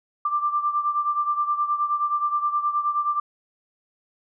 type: beating tone pair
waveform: sine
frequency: 1180 / 1189.5 Hz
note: D6 / D6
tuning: +8 / +22 cents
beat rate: 9.5 Hz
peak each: -22 / -27 dBFS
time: 0.25-3.2 s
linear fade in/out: 5 ms
effects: none